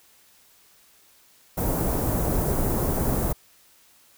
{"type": "band-stop noise", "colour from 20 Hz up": "pink", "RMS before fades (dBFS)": -24, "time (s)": [1.57, 3.33], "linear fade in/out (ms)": 10, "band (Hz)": [750, 14000], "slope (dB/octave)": 12, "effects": ["white hiss -57 dBFS RMS until 4.17 s"]}